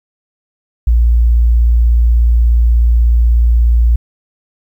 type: tone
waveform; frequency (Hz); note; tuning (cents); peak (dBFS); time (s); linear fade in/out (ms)
sine; 58.27; A#1; 0; -6; 0.87-3.96; 5
effects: 8-bit

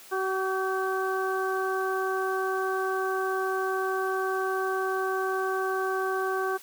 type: harmonic tone with a mistuned harmonic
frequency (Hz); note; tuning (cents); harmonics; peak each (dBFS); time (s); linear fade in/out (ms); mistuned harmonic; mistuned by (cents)
379.3; F#4; +43; 1 / 2 / 3 / 4; -28 / -33 / -32 / -33; 0.11-6.58; 20; 4; +29
effects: white hiss -49 dBFS RMS until 6.62 s + high-pass 200 Hz 12 dB/octave

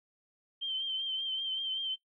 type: tone with vibrato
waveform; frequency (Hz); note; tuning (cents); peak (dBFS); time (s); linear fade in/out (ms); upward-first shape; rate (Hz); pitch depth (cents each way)
sine; 3129; G7; -4; -31; 0.61-1.96; 20; triangle; 5.2; 46
effects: noise-tail reverb RT60 0.1 s tail -17 dB re dry

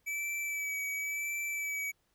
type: tone with vibrato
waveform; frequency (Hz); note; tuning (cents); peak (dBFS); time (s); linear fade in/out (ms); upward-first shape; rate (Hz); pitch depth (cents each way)
square; 2300; D7; -37; -34; 0.06-1.92; 20; sine; 0.94; 24
effects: pink hiss -75 dBFS RMS until 2.14 s

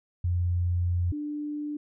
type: tone pair in turn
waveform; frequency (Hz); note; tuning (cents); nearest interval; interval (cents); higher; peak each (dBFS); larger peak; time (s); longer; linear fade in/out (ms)
sine; 88.1 / 296.3; F2 / D4; +16 / +15; octave + major sixth; 2099; second; -23 / -30; first; 0.24-1.12 / 1.12-1.77; first; 5
effects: none

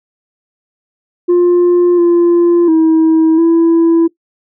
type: tone with pitch steps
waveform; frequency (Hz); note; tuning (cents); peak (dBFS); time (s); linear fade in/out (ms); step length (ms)
sine; 352.3 / 344.9 / 321.2 / 332.4; F4 / F4 / E4 / E4; +15 / -22 / -45 / +15; -3; 1.28-4.08; 20; 700
effects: noise-tail reverb RT60 0.1 s tail -19 dB re dry + tanh soft clip ceiling -5 dBFS

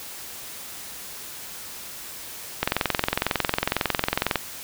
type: click train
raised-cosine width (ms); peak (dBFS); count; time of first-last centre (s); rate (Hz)
0.3; -4; 39; 2.63-4.357; 22
effects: white hiss -38 dBFS RMS until 4.63 s

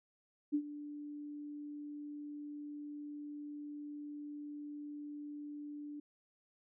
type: tone with ADSR envelope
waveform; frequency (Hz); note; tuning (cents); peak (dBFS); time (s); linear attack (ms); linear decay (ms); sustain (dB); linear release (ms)
sine; 293.7; D4; 0; -28; 0.52-6; 26; 71; -15; 5
effects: none

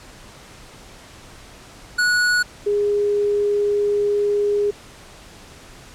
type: tone pair in turn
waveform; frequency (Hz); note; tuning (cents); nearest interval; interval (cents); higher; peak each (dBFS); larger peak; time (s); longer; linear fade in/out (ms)
square / sine; 1464 / 410.8; F#6 / G#4; -19 / -19; octave + minor seventh; 2200; first; -16; neither; 1.98-2.43 / 2.66-4.71; second; 10
effects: pink hiss -43 dBFS RMS until 5.94 s + low-pass 9000 Hz 12 dB/octave

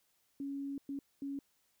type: tone bursts at uneven times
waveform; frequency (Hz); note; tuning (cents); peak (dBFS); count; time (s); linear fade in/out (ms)
sine; 278.3; C#4; +7; -37; 3; 0.4-0.78 / 0.89-0.99 / 1.22-1.39; 2
effects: white hiss -75 dBFS RMS until 1.8 s

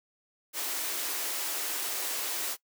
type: high-pass noise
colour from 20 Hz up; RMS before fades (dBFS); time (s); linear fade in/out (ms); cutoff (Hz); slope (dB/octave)
white; -33; 0.53-2.57; 50; 280; 48
effects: noise-tail reverb RT60 0.1 s tail -21 dB re dry

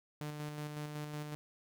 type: tone with tremolo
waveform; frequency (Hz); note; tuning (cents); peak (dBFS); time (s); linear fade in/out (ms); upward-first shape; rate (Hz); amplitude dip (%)
sawtooth; 149.5; D3; +31; -35; 0.21-1.35; 0; square; 5.4; 35
effects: none

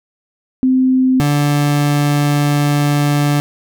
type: tone pair in turn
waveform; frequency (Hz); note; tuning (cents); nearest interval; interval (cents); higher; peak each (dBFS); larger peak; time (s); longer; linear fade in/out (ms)
sine / 30% pulse; 258.7 / 145.51; C4 / D3; -19 / -16; minor seventh; 997; first; -9; neither; 0.63-1.2 / 1.2-3.4; second; 0
effects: none

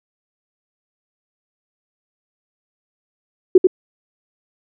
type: tone with echo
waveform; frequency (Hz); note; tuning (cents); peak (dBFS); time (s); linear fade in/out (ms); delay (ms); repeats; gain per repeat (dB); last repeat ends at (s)
sine; 370; F#4; 0; -3; 3.55-3.58; 5; 91; 1; -5; 3.671
effects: none

